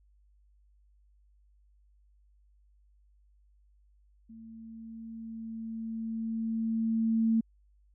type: tone with level ramp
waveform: sine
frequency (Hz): 224.9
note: A3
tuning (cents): +38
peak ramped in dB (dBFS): -46 to -22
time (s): 4.29-7.41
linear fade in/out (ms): 10
effects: added 50 Hz sine -61 dBFS peak until 7.94 s